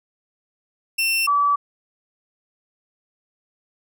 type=tone pair in turn; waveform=sawtooth / sine; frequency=2700 / 1150.4 Hz; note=E7 / D6; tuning=+41 / -36 cents; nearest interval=octave + minor third; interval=1477 cents; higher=first; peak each=-15 dBFS; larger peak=neither; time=0.98-1.27 / 1.27-1.56 s; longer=neither; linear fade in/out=10 ms; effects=none